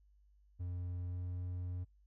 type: tone with pitch glide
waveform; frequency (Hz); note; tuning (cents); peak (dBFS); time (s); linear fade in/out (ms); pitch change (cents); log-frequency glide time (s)
triangle; 89 to 89.72; F2 to F2; +33 to +47; -36; 0.59-1.85; 20; +14; 1.09-1.18
effects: noise-tail reverb RT60 0.2 s tail -25 dB re dry + added 50 Hz sine -64 dBFS peak until 2.06 s